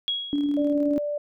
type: tone with exponential decay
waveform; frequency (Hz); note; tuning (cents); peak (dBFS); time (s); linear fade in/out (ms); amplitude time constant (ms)
sine; 3316; G#7; -3; -21; 0.08-0.73; 0; 140
type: tone with tremolo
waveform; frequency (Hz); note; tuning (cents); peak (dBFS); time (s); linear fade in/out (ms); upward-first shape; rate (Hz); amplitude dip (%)
sine; 288.6; D4; -30; -20; 0.33-0.98; 0; square; 19; 25
type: tone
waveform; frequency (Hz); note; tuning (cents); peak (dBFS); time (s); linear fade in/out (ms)
sine; 587.3; D5; 0; -25; 0.57-1.18; 5
effects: none